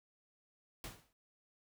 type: noise with exponential decay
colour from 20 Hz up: pink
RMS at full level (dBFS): -43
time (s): 0.84-1.13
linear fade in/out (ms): 1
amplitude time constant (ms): 62
effects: noise-tail reverb RT60 0.2 s tail -26 dB re dry